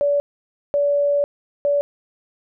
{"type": "tone bursts at uneven times", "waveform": "sine", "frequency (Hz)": 574, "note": "D5", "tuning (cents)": -40, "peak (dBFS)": -15, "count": 3, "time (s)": [[0.01, 0.2], [0.74, 1.24], [1.65, 1.81]], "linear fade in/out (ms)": 0, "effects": []}